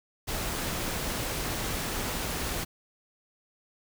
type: noise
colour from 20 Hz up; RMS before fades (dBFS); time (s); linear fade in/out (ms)
pink; -32; 0.27-2.65; 20
effects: none